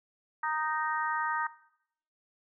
harmonic tone, 310.2 Hz, D#4, 5 cents flat, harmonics 3 / 4 / 5 / 6, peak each -32 / -34 / -36 / -38 dBFS, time 0.43-1.47 s, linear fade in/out 5 ms, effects noise-tail reverb RT60 0.7 s tail -17 dB re dry

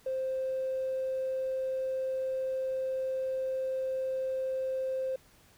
triangle tone with tanh clipping, 524 Hz, C5, 2 cents sharp, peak -29 dBFS, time 0.06-5.16 s, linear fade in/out 5 ms, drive 1 dB, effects pink hiss -61 dBFS RMS until 5.57 s

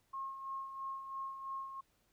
sine tone with tremolo, 1078 Hz, C#6, 49 cents flat, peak -38 dBFS, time 0.13-1.81 s, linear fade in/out 10 ms, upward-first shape sine, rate 3 Hz, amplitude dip 55%, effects pink hiss -75 dBFS RMS until 2.12 s

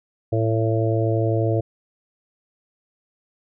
harmonic tone, 111.9 Hz, A2, 30 cents sharp, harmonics 1 / 3 / 4 / 5 / 6, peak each -20 / -25 / -26 / -27 / -28 dBFS, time 0.32-1.61 s, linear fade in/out 10 ms, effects none

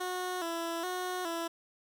15% pulse tone with vibrato, 349.2 Hz, F4, in tune, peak -27 dBFS, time 0-1.48 s, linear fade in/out 10 ms, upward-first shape square, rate 1.2 Hz, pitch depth 76 cents each way, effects none

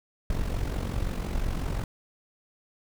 brown noise with amplitude modulation, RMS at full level -26 dBFS, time 0.3-1.84 s, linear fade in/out 2 ms, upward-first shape sine, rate 45.7 Hz, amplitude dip 65%, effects none

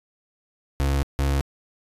35% pulse tone pair in turn, 69.3 / 69.3 Hz, C#2 / C#2, 0 / 0 cents, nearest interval unison, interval 0 cents, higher neither, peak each -18 dBFS, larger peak neither, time 0.8-1.03 / 1.19-1.41 s, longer first, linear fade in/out 0 ms, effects resampled to 32000 Hz

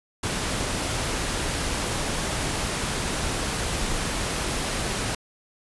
pink noise, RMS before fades -27 dBFS, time 0.23-5.15 s, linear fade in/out 5 ms, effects resampled to 24000 Hz

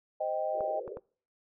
sine chord, C minor, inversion none, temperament equal with one note detuned, 519.9 / 622.3 / 784 Hz, C5 / Eb5 / G5, -11 / 0 / 0 cents, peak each -37 / -31 / -35 dBFS, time 0.2-0.8 s, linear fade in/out 10 ms
pink band-pass noise, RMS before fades -41 dBFS, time 0.52-1 s, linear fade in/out 50 ms, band 360 to 580 Hz, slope 96 dB/octave
clicks, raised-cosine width 1 ms, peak -29 dBFS, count 3, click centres 0.607 / 0.878 / 0.971 s
effects noise-tail reverb RT60 0.5 s tail -26 dB re dry

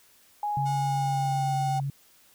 sine tone with pitch glide, 830.6 to 775 Hz, G#5 to G5, 0 to -20 cents, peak -26 dBFS, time 0.43-1.8 s, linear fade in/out 2 ms, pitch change -120 cents, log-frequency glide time 0.73-1.57 s
sine tone with vibrato, 138.59 Hz, C#3, in tune, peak -27 dBFS, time 0.57-1.9 s, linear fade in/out 2 ms, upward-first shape sine, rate 7.8 Hz, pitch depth 9 cents each way
5% pulse tone, 725 Hz, F#5, 35 cents flat, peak -30 dBFS, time 0.65-1.8 s, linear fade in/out 20 ms
effects white hiss -59 dBFS RMS until 2.34 s

